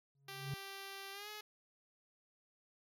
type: tone with exponential growth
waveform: triangle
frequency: 138.59 Hz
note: C#3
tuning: in tune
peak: -34 dBFS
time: 0.15-0.54 s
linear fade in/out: 2 ms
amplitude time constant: 84 ms
type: tone with pitch glide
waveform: 5% pulse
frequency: 392 to 422.6 Hz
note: G4 to G#4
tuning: 0 to +30 cents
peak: -35 dBFS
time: 0.28-1.41 s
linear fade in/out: 5 ms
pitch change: +130 cents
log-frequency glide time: 1.12-1.29 s
effects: none